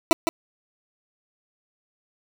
20% pulse tone with echo, 329.6 Hz, E4, in tune, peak -7 dBFS, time 0.11-0.13 s, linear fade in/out 0 ms, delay 160 ms, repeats 1, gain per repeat -7 dB, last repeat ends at 0.29 s, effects 7-bit

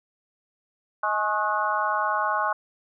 harmonic tone with a mistuned harmonic, 210 Hz, G#3, 19 cents sharp, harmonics 3 / 4 / 5 / 6 / 7, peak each -31 / -28 / -26 / -30 / -29 dBFS, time 1.03-2.53 s, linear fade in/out 5 ms, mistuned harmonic 5, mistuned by +56 cents, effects none

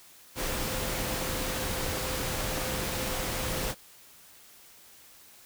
sine tone in noise, 517 Hz, C5, 21 cents flat, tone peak -39 dBFS, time 0.35-3.75 s, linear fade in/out 50 ms, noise pink, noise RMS -32 dBFS, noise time 0.35-3.75 s, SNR -10 dB, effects white hiss -54 dBFS RMS until 5.45 s

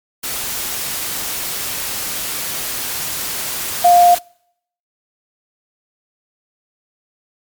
sine tone in noise, 703 Hz, F5, 11 cents sharp, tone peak -6 dBFS, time 3.84-4.15 s, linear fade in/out 10 ms, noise white, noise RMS -23 dBFS, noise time 0.23-4.19 s, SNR +14 dB, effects noise-tail reverb RT60 0.7 s tail -26 dB re dry + MP3 96 kbps

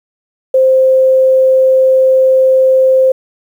sine tone, 523.3 Hz, C5, in tune, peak -5 dBFS, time 0.54-3.12 s, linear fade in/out 5 ms, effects 7-bit

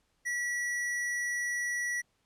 square tone, 1940 Hz, B6, 31 cents flat, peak -31 dBFS, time 0.25-2.02 s, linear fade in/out 20 ms, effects pink hiss -74 dBFS RMS until 2.25 s + low-pass 10000 Hz 12 dB/octave

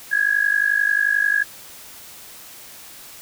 sine tone with amplitude modulation, 1661.2 Hz, G#6, in tune, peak -12 dBFS, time 0.11-1.44 s, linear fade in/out 20 ms, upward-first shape sine, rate 51.3 Hz, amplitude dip 85%, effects white hiss -41 dBFS RMS until 3.21 s

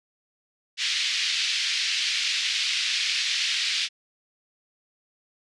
white band-pass noise, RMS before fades -26 dBFS, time 0.77-3.89 s, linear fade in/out 50 ms, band 2100 to 4800 Hz, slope 24 dB/octave, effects resampled to 24000 Hz

